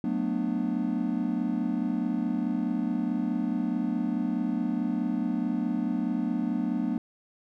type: chord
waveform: triangle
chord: B minor seventh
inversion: second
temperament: just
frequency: 185.21 / 222.2 / 246.9 / 296.3 Hz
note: F#3 / A3 / B3 / D4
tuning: +2 / +17 / 0 / +15 cents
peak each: -31 / -29 / -28 / -30 dBFS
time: 0.04-6.98 s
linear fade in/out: 2 ms
effects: none